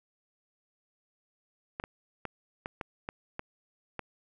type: clicks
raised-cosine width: 0.5 ms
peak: -20 dBFS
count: 8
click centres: 1.799 / 1.839 / 2.253 / 2.659 / 2.812 / 3.089 / 3.394 / 3.993 s
effects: none